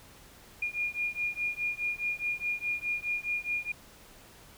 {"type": "beating tone pair", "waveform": "sine", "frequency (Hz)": [2423, 2427.8], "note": ["D#7", "D#7"], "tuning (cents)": [-47, -43], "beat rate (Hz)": 4.8, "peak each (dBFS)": [-33, -33], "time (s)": [0.62, 3.72], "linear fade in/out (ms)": 5, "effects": ["pink hiss -54 dBFS RMS until 4.57 s"]}